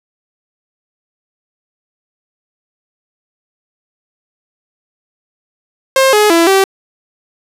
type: tone with pitch steps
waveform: sawtooth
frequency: 532 / 421 / 334.8 / 387 Hz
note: C5 / G#4 / E4 / G4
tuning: +29 / +24 / +27 / -22 cents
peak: -3 dBFS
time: 5.96-6.64 s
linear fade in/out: 2 ms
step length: 170 ms
effects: resampled to 32000 Hz + 7-bit